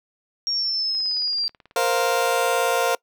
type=exponential sweep; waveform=sine; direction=down; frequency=5588 to 4699 Hz; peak=-21 dBFS; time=0.47-1.48 s; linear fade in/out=0 ms
type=click train; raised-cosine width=0.3 ms; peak=-31 dBFS; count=25; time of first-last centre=0.95-2.254 s; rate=18.4 Hz
type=chord; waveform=30% pulse; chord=Bb suspended second; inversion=none; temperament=just; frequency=466.2 / 524.4 / 699.2 Hz; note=Bb4 / C5 / F5; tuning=0 / +4 / +2 cents; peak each=-21 dBFS; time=1.76-2.95 s; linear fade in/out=2 ms
effects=noise-tail reverb RT60 0.1 s tail -24 dB re dry